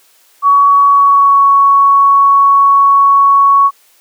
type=tone with pitch glide; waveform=sine; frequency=1126 to 1113.7 Hz; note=C#6 to C#6; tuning=+27 to +8 cents; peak=-4 dBFS; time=0.42-3.71 s; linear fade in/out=50 ms; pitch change=-19 cents; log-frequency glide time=0.86-1.45 s; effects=white hiss -49 dBFS RMS until 4 s + high-pass 400 Hz 12 dB/octave